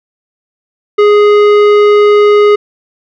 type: tone with tanh clipping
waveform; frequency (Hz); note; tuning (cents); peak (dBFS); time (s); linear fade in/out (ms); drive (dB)
sine; 415.3; G#4; 0; -5; 0.98-2.56; 10; 14
effects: none